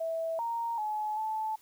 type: tone with pitch steps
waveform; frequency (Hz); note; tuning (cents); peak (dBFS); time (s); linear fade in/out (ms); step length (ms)
sine; 654 / 929 / 852 / 872; E5 / A#5 / G#5 / A5; -14 / -6 / +44 / -16; -30; 0-1.56; 10; 390
effects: white hiss -62 dBFS RMS until 1.61 s